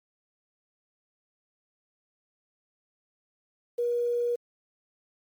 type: tone with quantisation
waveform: sine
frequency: 479.5 Hz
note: A#4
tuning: 49 cents sharp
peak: -24 dBFS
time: 3.78-4.36 s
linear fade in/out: 10 ms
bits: 9
effects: MP3 96 kbps

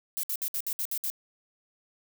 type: noise bursts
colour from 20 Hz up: violet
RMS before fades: -31 dBFS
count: 8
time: 0.17-1.101 s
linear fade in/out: 0 ms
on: 63 ms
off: 61 ms
effects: none

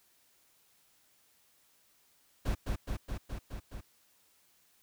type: noise with echo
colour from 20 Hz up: brown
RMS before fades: -31 dBFS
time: 2.45-2.55 s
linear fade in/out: 10 ms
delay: 210 ms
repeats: 6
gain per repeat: -2 dB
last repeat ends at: 3.81 s
effects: white hiss -68 dBFS RMS until 4.82 s

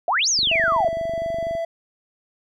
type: exponential two-way sweep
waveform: sine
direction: up then down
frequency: 622.3 to 6810 to 622.3 Hz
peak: -17 dBFS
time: 0.08-0.88 s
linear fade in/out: 2 ms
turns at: 0.29 s
type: click train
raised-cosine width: 3 ms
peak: -24 dBFS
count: 29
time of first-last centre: 0.39-1.552 s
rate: 24.1 Hz
type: tone with pitch glide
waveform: triangle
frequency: 659.3 to 665.4 Hz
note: E5 to E5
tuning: 0 to +16 cents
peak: -21 dBFS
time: 0.51-1.65 s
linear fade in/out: 5 ms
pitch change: +16 cents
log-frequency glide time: 0.61-1.4 s
effects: none

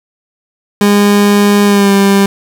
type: tone with pitch glide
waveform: 30% pulse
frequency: 204.2 to 198.04 Hz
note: G#3 to G3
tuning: -29 to +18 cents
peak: -3 dBFS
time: 0.81-2.26 s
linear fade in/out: 2 ms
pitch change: -53 cents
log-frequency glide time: 1.65-1.92 s
effects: 7-bit

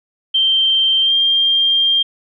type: tone with pitch glide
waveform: sine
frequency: 3139 to 3194 Hz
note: G7 to G7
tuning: +2 to +32 cents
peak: -11 dBFS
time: 0.34-2.03 s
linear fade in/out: 10 ms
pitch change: +30 cents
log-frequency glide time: 1.02-1.13 s
effects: none

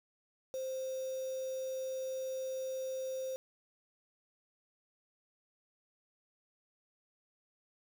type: tone with quantisation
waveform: sine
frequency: 523.3 Hz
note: C5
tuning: in tune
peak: -36 dBFS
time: 0.54-3.36 s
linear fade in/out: 0 ms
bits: 8
effects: none

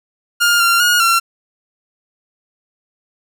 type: tone with pitch steps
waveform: sawtooth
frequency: 1411 / 1382 / 1438 / 1363 Hz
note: F6 / F6 / F#6 / F6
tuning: +17 / -19 / -50 / -43 cents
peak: -7 dBFS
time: 0.4-1.2 s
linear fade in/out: 20 ms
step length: 200 ms
effects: none

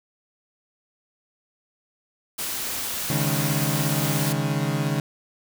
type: noise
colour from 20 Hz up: white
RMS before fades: -29 dBFS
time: 2.38-4.33 s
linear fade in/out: 10 ms
type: chord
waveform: 35% pulse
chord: C# suspended second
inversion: none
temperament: equal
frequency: 138.59 / 155.56 / 207.7 Hz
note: C#3 / D#3 / G#3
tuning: 0 / 0 / 0 cents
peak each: -24 / -24 / -29 dBFS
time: 3.1-5 s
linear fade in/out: 2 ms
effects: none

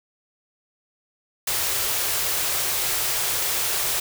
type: band-stop noise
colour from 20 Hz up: white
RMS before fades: -24 dBFS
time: 1.47-4 s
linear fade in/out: 5 ms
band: 160 to 320 Hz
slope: 48 dB/octave
effects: none

